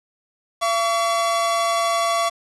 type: tone pair together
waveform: 45% pulse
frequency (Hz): 679.2 / 1136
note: F5 / C#6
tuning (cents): -48 / +42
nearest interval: major sixth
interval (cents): 890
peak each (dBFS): -21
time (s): 0.61-2.3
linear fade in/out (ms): 20
effects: resampled to 24000 Hz + 7-bit